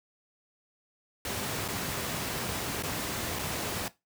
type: noise with dropouts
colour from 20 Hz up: pink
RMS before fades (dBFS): -33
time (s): 1.25-3.88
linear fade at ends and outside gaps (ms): 1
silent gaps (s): 1.679-1.685 / 2.824-2.835 / 3.388-3.392
effects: noise-tail reverb RT60 0.2 s tail -17 dB re dry + high-pass 80 Hz 12 dB/octave